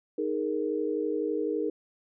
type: chord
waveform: sine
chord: D# suspended fourth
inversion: none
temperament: just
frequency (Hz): 311.1 / 414.8 / 466.7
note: D#4 / G#4 / A#4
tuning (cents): 0 / -2 / +2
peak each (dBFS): -31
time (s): 0.18-1.7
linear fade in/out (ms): 5
effects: none